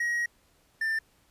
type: tone pair in turn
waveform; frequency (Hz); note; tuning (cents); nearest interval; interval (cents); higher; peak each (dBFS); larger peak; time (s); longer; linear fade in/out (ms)
triangle; 1895 / 1785; A#6 / A6; +28 / +24; minor second; 104; first; -24; neither; 0-0.26 / 0.81-0.99; first; 5
effects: pink hiss -65 dBFS RMS until 1.3 s + resampled to 32000 Hz